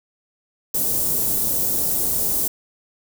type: band-stop noise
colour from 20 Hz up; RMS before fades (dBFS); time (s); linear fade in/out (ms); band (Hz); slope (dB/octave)
white; -21; 0.74-2.48; 5; 460 to 9700; 12
effects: none